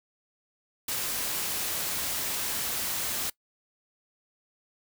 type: noise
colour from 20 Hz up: white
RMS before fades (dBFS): -31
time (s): 0.88-3.3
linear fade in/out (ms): 5
effects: noise-tail reverb RT60 0.1 s tail -22 dB re dry